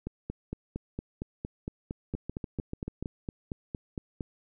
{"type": "two click trains", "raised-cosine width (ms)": 3, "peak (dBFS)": [-21, -21], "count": [19, 7], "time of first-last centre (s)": [[0.07, 4.208], [2.15, 3.026]], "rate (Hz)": [4.35, 6.85], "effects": []}